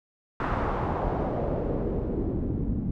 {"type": "noise with low-pass filter sweep", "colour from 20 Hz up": "pink", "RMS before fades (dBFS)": -28, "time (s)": [0.4, 2.91], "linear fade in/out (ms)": 2, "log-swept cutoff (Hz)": [1300, 220], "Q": 1.7, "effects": []}